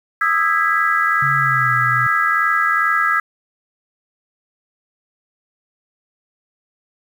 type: chord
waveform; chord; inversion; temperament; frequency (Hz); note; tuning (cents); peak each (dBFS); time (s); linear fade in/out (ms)
sine; E major seventh; third; just; 1236.1 / 1318.5 / 1648.1 / 1977.8; D#6 / E6 / G#6 / B6; -12 / 0 / -14 / +2; -21 / -18 / -18 / -22; 0.21-3.2; 5
type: tone with pitch glide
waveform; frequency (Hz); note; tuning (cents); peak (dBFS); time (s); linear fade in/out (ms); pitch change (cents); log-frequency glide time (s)
sine; 138.59 to 124.9; C#3 to B2; 0 to +20; -23; 1.22-2.07; 5; -180; 1.38-1.73
effects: 7-bit